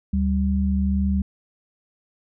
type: tone pair together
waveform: sine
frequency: 73.84 / 195.2 Hz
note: D2 / G3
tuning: +10 / -7 cents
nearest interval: octave + perfect fourth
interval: 1683 cents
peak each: -21 / -21 dBFS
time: 0.13-1.22 s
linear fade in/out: 5 ms
effects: none